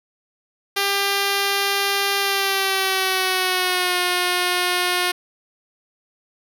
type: tone with pitch glide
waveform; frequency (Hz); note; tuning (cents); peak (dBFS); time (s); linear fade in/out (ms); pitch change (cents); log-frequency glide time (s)
5% pulse; 398 to 358.7; G4 to F4; +26 to +46; -7; 0.76-5.12; 10; -180; 2.19-3.98
effects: none